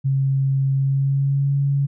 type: tone with pitch glide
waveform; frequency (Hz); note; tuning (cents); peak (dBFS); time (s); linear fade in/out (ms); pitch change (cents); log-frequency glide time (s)
sine; 135.7 to 139.84; C#3 to C#3; -36 to +16; -16; 0.04-1.87; 20; +52; 0.75-1.54
effects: none